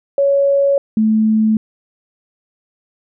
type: tone pair in turn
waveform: sine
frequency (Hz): 558 / 218.1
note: C#5 / A3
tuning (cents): +11 / -15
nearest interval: octave + major third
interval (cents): 1626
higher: first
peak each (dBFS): -10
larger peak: neither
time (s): 0.18-0.78 / 0.97-1.57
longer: neither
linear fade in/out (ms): 2
effects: none